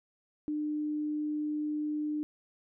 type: tone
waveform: sine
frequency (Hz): 300.8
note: D4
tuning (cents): +42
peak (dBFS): -30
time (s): 0.48-2.23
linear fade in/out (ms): 0
effects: none